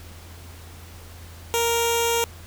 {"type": "tone with notch filter", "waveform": "10% pulse", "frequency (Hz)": 466.2, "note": "A#4", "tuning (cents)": 0, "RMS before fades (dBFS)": -22, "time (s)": [1.54, 2.24], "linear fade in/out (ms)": 0, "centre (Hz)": 1700, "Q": 0.88, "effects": ["added 84 Hz sine -41 dBFS peak until 2.46 s", "pink hiss -46 dBFS RMS until 2.46 s"]}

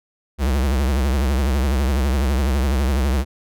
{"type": "tone with vibrato", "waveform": "square", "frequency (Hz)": 67.4, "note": "C#2", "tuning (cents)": -48, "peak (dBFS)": -17, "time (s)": [0.38, 3.25], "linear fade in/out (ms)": 50, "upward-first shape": "triangle", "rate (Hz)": 12, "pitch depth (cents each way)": 180, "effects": []}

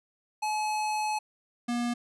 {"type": "tone pair in turn", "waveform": "square", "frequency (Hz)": [854, 239.6], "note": ["G#5", "A#3"], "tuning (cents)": [48, 48], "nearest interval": "octave + minor seventh", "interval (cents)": 2200, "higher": "first", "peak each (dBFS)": -28, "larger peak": "neither", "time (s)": [[0.42, 1.19], [1.68, 1.94]], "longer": "first", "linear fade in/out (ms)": 10, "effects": ["resampled to 24000 Hz"]}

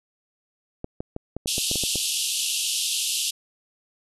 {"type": "clicks", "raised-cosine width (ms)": 2, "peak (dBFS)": -17, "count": 10, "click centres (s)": [0.844, 1.005, 1.164, 1.366, 1.459, 1.581, 1.714, 1.757, 1.837, 1.957]}
{"type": "band-pass noise", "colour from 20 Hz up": "pink", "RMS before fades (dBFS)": -26, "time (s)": [1.47, 3.31], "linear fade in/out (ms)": 10, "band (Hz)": [2700, 12000], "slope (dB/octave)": 96}
{"effects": []}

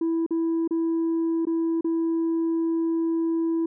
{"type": "tone with dropouts", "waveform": "sine", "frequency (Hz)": 329.6, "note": "E4", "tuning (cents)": 0, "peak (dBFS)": -19, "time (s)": [0.01, 3.66], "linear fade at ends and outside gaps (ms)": 5, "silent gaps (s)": [[0.264, 0.307], [0.677, 0.708], [1.453, 1.469], [1.81, 1.844]], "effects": ["tanh soft clip ceiling -20 dBFS"]}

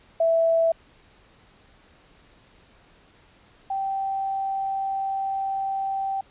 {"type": "tone pair in turn", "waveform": "sine", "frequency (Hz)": [659.3, 778.6], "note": ["E5", "G5"], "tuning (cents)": [0, -12], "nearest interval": "minor third", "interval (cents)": 288, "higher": "second", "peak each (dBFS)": [-17, -24], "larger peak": "first", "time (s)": [[0.2, 0.72], [3.7, 6.21]], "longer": "second", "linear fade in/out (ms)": 5, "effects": ["pink hiss -56 dBFS RMS until 6.3 s", "resampled to 8000 Hz"]}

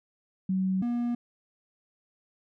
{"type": "tone pair in turn", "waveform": ["sine", "triangle"], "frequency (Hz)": [188.5, 239.4], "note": ["F#3", "A#3"], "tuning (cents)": [32, 46], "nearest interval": "major third", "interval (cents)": 414, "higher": "second", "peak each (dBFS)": -24, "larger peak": "neither", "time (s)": [[0.49, 0.82], [0.82, 1.15]], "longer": "neither", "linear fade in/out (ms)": 5, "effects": []}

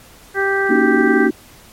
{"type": "harmonic tone", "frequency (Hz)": 392, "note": "G4", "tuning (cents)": 0, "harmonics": [1, 2, 3, 4, 5], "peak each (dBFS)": [-18, -24, -27, -18, -24], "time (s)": [0.34, 1.3], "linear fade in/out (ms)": 50}
{"type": "chord", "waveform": "sine", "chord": "D# minor seventh", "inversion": "second", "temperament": "just", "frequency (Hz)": [233.3, 280, 311.1, 373.4], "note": ["A#3", "C#4", "D#4", "F#4"], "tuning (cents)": [2, 18, 0, 16], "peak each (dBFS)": -18, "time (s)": [0.69, 1.31], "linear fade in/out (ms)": 10}
{"effects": ["pink hiss -44 dBFS RMS until 1.72 s", "MP3 64 kbps"]}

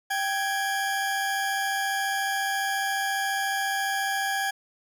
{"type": "tone pair together", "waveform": "40% pulse", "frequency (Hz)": [784, 1662.4], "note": ["G5", "G#6"], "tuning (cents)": [0, 1], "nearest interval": "octave + minor second", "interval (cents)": 1301, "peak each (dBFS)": -27, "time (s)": [0.1, 4.51], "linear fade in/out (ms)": 10, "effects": []}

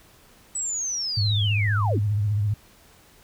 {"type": "linear sweep", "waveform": "sine", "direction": "down", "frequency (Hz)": [7960, 185], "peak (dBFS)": -25, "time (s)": [0.55, 1.99], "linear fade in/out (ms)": 5}
{"type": "tone with vibrato", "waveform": "sine", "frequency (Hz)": 103.83, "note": "G#2", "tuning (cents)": 0, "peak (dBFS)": -20, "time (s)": [1.17, 2.54], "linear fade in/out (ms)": 5, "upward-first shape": "triangle", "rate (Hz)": 15, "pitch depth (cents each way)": 88}
{"effects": ["pink hiss -54 dBFS RMS until 3.23 s"]}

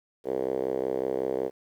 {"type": "tone with band-pass filter", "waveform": "5% pulse", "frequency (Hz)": 65.41, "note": "C2", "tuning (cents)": 0, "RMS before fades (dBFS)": -29, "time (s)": [0.24, 1.51], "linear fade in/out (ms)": 50, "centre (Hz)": 440, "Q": 3.7, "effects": ["10-bit"]}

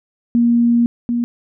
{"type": "tone pair in turn", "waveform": "sine", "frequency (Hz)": [236.3, 238.2], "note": ["A#3", "A#3"], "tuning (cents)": [24, 38], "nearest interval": "unison", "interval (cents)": 14, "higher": "second", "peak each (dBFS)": [-10, -15], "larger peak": "first", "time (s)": [[0.35, 0.86], [1.09, 1.24]], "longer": "first", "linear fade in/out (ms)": 0, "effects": []}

